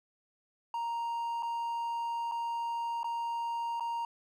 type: tone with dropouts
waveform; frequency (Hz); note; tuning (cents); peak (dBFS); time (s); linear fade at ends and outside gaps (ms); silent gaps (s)
triangle; 933; A#5; +1; -30; 0.74-4.05; 2; 1.425-1.43 / 2.314-2.319 / 3.032-3.043 / 3.798-3.806
effects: none